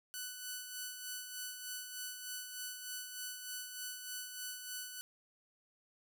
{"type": "tone with tremolo", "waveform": "5% pulse", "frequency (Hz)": 1491, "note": "F#6", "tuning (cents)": 13, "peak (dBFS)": -29, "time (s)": [0.14, 5.01], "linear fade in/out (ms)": 0, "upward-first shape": "sine", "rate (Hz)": 3.3, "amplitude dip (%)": 50, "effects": []}